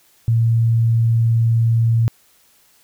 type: tone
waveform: sine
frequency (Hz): 114.9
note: A#2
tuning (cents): -25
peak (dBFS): -12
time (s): 0.28-2.08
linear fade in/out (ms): 0
effects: white hiss -55 dBFS RMS until 2.83 s